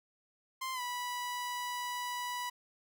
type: tone with pitch glide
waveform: sawtooth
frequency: 1046.5 to 982.1 Hz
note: C6 to B5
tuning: 0 to -10 cents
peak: -32 dBFS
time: 0.61-2.5 s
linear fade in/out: 10 ms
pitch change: -110 cents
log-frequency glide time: 0.73-0.81 s
effects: none